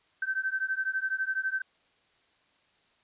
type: beating tone pair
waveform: sine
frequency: 1539 / 1551 Hz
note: G6 / G6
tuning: -32 / -19 cents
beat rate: 12 Hz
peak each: -31 dBFS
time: 0.22-1.62 s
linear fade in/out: 5 ms
effects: white hiss -67 dBFS RMS until 3.03 s + resampled to 8000 Hz